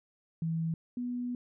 sine tone pair in turn, 163.3 / 245.2 Hz, E3 / B3, -16 / -12 cents, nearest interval perfect fifth, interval 704 cents, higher second, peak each -29 / -32 dBFS, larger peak first, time 0.42-0.74 / 0.97-1.35 s, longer second, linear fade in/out 2 ms, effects none

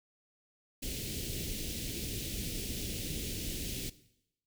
pink band-stop noise, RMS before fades -38 dBFS, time 0.82-3.9 s, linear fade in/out 10 ms, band 430 to 2600 Hz, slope 24 dB/octave, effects noise-tail reverb RT60 0.8 s tail -17 dB re dry

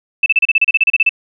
sine tone bursts, 2637 Hz, E7, in tune, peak -7 dBFS, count 14, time 0.23-1.093 s, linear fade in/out 5 ms, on 31 ms, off 33 ms, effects none

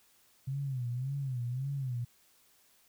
sine tone with vibrato, 130 Hz, C3, 11 cents flat, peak -32 dBFS, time 0.47-2.05 s, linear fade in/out 10 ms, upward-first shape sine, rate 1.8 Hz, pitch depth 140 cents each way, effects white hiss -66 dBFS RMS until 2.88 s

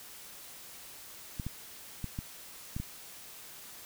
clicks, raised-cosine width 5 ms, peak -23 dBFS, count 6, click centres 1.398 / 1.466 / 2.043 / 2.189 / 2.765 / 2.8 s, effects white hiss -49 dBFS RMS until 3.85 s

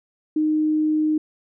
sine tone, 308.3 Hz, D#4, 16 cents flat, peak -17 dBFS, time 0.36-1.18 s, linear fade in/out 5 ms, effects none

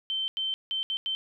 sine tone bursts at uneven times, 3100 Hz, G7, 20 cents flat, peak -27 dBFS, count 5, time 0.1-0.28 / 0.37-0.54 / 0.71-0.83 / 0.9-0.97 / 1.06-1.15 s, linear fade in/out 0 ms, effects none

